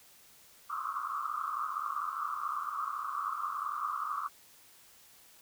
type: band-pass noise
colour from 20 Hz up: pink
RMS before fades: -36 dBFS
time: 0.69-4.29 s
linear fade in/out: 20 ms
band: 1100 to 1300 Hz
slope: 96 dB/octave
effects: white hiss -59 dBFS RMS until 5.41 s